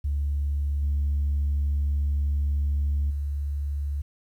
sine tone with level steps, 71.7 Hz, D2, 41 cents flat, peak -22 / -20 / -25 dBFS, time 0.04-4.02 s, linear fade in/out 10 ms, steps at 0.82 / 3.1 s, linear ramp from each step 10 ms, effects tanh soft clip ceiling -19 dBFS + 10-bit

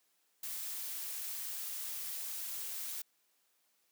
blue noise, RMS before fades -41 dBFS, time 0.43-3.02 s, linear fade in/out 5 ms, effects white hiss -75 dBFS RMS until 3.91 s + high-pass 200 Hz 12 dB/octave

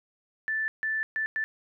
sine tone bursts at uneven times, 1760 Hz, A6, in tune, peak -26 dBFS, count 4, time 0.48-0.68 / 0.83-1.03 / 1.16-1.26 / 1.36-1.44 s, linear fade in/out 0 ms, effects none

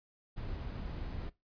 brown noise, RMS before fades -40 dBFS, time 0.36-1.3 s, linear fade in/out 20 ms, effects noise-tail reverb RT60 0.2 s tail -19 dB re dry + resampled to 11025 Hz

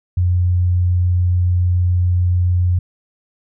sine tone, 89.3 Hz, F2, 39 cents sharp, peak -12 dBFS, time 0.17-2.79 s, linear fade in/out 5 ms, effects none

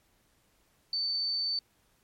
sine tone, 4542 Hz, C#8, 41 cents sharp, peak -28 dBFS, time 0.93-1.59 s, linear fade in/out 2 ms, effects pink hiss -69 dBFS RMS until 2.03 s + MP3 64 kbps

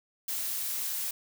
blue noise, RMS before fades -33 dBFS, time 0.28-1.11 s, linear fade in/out 5 ms, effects none

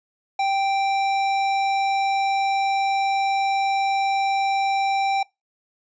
sine tone with tanh clipping, 784 Hz, G5, in tune, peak -21 dBFS, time 0.39-5.23 s, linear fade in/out 5 ms, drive 15 dB, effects noise-tail reverb RT60 0.2 s tail -22 dB re dry + resampled to 16000 Hz

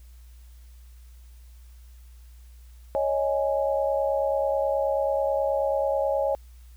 sine chord, C# suspended second, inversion none, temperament just, 554.4 / 623.7 / 831.5 Hz, C#5 / D#5 / G#5, 0 / +4 / +2 cents, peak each -24 / -27 / -30 dBFS, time 2.95-6.35 s, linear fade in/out 0 ms, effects added 60 Hz sine -45 dBFS peak until 6.76 s + white hiss -62 dBFS RMS until 6.76 s

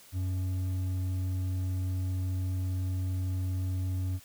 sine tone with hard clipping, 92.5 Hz, F#2, in tune, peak -30 dBFS, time 0.12-4.2 s, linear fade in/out 50 ms, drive 5 dB, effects white hiss -55 dBFS RMS until 4.24 s

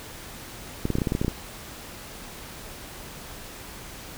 clicks, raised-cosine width 3 ms, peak -11 dBFS, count 11, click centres 0.854 / 0.903 / 0.954 / 0.985 / 1.018 / 1.072 / 1.121 / 1.151 / 1.215 / 1.247 / 1.281 s, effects pink hiss -41 dBFS RMS until 4.17 s

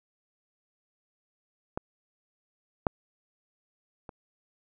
clicks, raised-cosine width 1 ms, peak -17 / -9 / -27 dBFS, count 3, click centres 1.775 / 2.868 / 4.092 s, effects none

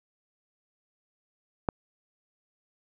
click, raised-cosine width 1 ms, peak -11 dBFS, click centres 1.688 s, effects none

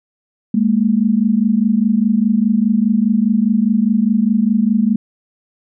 sine tone pair together, 205.1 / 230 Hz, G#3 / A#3, -21 / -23 cents, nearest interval major second, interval 198 cents, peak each -14 dBFS, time 0.54-4.96 s, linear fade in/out 5 ms, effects none

